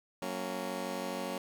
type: chord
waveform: 15% pulse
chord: F# major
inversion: none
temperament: just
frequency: 185 / 231.2 / 277.5 Hz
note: F#3 / A#3 / C#4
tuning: 0 / -14 / +2 cents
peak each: -34 dBFS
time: 0.22-1.38 s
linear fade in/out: 2 ms
effects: none